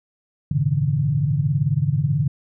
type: tone cluster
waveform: sine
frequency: 99 / 111.4 / 125 / 143.9 / 162 Hz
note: G2 / A2 / B2 / D3 / E3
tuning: +18 / +22 / +21 / -35 / -30 cents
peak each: -28 / -28 / -26 / -19 / -26 dBFS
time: 0.51-2.28 s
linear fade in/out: 5 ms
effects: none